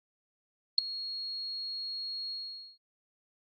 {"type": "tone with ADSR envelope", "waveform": "sine", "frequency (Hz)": 4300, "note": "C8", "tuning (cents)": 47, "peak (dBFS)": -15, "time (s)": [0.78, 2.78], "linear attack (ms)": 3, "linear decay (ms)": 8, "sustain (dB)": -20, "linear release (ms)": 470, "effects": ["Opus 48 kbps"]}